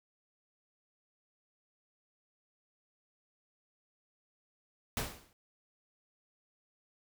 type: noise with exponential decay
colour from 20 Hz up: pink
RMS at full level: -32 dBFS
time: 4.97-5.33 s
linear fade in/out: 1 ms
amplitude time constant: 78 ms
effects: none